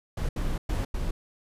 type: noise bursts at uneven times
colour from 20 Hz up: brown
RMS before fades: -28 dBFS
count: 4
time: 0.17-0.29 / 0.36-0.58 / 0.69-0.85 / 0.94-1.11 s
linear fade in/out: 5 ms
effects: resampled to 32000 Hz